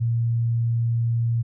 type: tone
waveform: sine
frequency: 116.54 Hz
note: A#2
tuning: in tune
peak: -19 dBFS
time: 0-1.43 s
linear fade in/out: 20 ms
effects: none